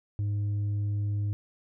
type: tone with tanh clipping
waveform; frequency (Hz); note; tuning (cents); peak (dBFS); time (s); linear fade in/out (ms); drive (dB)
sine; 102.7; G#2; -19; -27; 0.19-1.33; 0; 3
effects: none